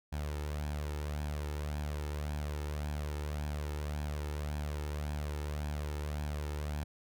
sawtooth tone with flanger, 74.3 Hz, D2, 21 cents sharp, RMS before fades -37 dBFS, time 0.12-6.84 s, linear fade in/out 10 ms, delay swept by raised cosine 1.2 to 2.3 ms, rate 1.8 Hz, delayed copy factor +0.5, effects none

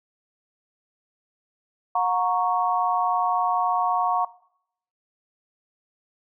sine chord, F# major, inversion none, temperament equal with one note detuned, 723.1 / 932.3 / 1108.7 Hz, F#5 / A#5 / C#6, -40 / 0 / 0 cents, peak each -23 / -25 / -24 dBFS, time 1.95-4.25 s, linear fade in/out 5 ms, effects noise-tail reverb RT60 0.7 s tail -20 dB re dry

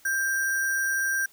sine tone with sample-and-hold, 1582 Hz, G6, 15 cents sharp, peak -23 dBFS, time 0.05-1.26 s, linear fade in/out 5 ms, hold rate 7350 Hz, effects white hiss -57 dBFS RMS until 1.32 s

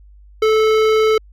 sine tone with hard clipping, 436.2 Hz, A4, 15 cents flat, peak -13 dBFS, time 0.42-1.18 s, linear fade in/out 5 ms, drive 16 dB, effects added 50 Hz sine -41 dBFS peak until 1.32 s

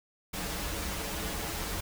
pink noise with comb filter, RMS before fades -35 dBFS, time 0.33-1.81 s, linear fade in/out 10 ms, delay 7.9 ms, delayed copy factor -0.7, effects none

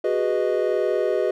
triangle chord, G# minor seventh, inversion third, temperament equal with one note detuned, 370 / 411.2 / 493.9 / 622.3 Hz, F#4 / G#4 / B4 / D#5, 0 / -17 / 0 / 0 cents, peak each -23 dBFS, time 0.04-1.31 s, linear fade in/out 5 ms, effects none

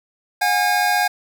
square tone cluster, 725 / 820 / 1620 Hz, F#5 / G#5 / G#6, -35 / -22 / -43 cents, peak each -21 dBFS, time 0.41-1.08 s, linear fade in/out 10 ms, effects none

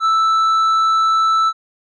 sine tone with tanh clipping, 1318.5 Hz, E6, in tune, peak -13 dBFS, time 0-1.53 s, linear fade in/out 50 ms, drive 6 dB, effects none

